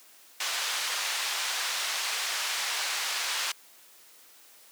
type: band-pass noise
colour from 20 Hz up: white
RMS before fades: -31 dBFS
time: 0.4-3.52 s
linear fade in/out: 5 ms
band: 880 to 5300 Hz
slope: 12 dB/octave
effects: white hiss -55 dBFS RMS until 4.71 s + high-pass 300 Hz 12 dB/octave